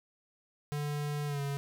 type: tone with pitch glide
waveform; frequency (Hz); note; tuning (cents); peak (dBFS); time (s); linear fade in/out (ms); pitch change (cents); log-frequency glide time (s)
square; 146.83 to 140.6; D3 to C#3; 0 to +25; -33; 0.72-1.57; 0; -75; 1.26-1.41
effects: none